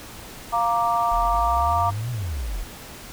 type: chord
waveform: sine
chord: Bb major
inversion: second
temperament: equal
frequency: 698.5 / 932.3 / 1174.7 Hz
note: F5 / Bb5 / D6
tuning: 0 / 0 / 0 cents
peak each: -23 dBFS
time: 0.52-1.91 s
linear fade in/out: 20 ms
type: exponential two-way sweep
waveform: sine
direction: up then down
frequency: 38 to 125 to 38 Hz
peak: -25 dBFS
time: 1.11-2.64 s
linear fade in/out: 10 ms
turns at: 2.11 s
effects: pink hiss -40 dBFS RMS until 3.12 s